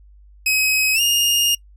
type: tone with pitch glide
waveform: sawtooth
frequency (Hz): 2541 to 2836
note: D#7 to F7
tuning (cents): +36 to +26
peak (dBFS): -12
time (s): 0.46-1.55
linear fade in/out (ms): 5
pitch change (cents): +190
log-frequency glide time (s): 0.94-1.01
effects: noise-tail reverb RT60 0.1 s tail -23 dB re dry + added 50 Hz sine -44 dBFS peak until 1.76 s